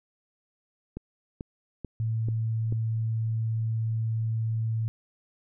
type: click train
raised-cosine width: 3 ms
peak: -22 dBFS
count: 5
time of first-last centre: 0.97-2.724 s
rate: 2.28 Hz
type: tone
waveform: sine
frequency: 112.1 Hz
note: A2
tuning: 33 cents sharp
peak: -25 dBFS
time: 2-4.88 s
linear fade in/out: 0 ms
effects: none